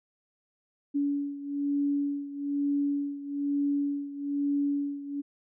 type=beating tone pair; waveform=sine; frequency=284.3 / 285.4 Hz; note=C#4 / D4; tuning=+44 / -49 cents; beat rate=1.1 Hz; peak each=-28 / -32 dBFS; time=0.94-5.22 s; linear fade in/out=20 ms; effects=none